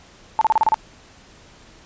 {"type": "tone bursts", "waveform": "sine", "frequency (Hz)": 880, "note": "A5", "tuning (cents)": 0, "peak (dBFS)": -12, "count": 7, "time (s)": [0.39, 0.743], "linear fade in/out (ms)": 0, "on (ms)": 23, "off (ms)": 32, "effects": ["pink hiss -48 dBFS RMS until 1.85 s", "resampled to 16000 Hz"]}